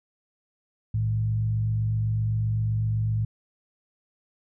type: tone with frequency modulation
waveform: sine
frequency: 110 Hz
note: A2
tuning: in tune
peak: -22 dBFS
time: 0.94-3.25 s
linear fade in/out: 5 ms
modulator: 47.8 Hz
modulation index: 0.48
effects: none